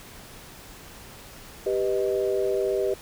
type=chord; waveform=sine; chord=G augmented; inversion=none; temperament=equal; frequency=392 / 493.9 / 622.3 Hz; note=G4 / B4 / D#5; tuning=0 / 0 / 0 cents; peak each=-24 / -28 / -29 dBFS; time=1.66-2.94 s; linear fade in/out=5 ms; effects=pink hiss -45 dBFS RMS until 3.01 s